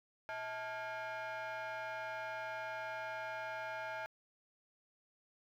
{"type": "tone with frequency modulation", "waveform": "sine", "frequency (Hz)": 116.54, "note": "A#2", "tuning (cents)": 0, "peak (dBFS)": -37, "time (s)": [0.29, 4.06], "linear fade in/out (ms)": 0, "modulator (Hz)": 761, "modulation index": 2.3, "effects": ["tanh soft clip ceiling -39 dBFS", "12-bit"]}